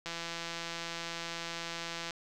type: click train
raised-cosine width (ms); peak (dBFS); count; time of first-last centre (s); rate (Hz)
0.2; -21; 345; 0.06-2.108; 168
effects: none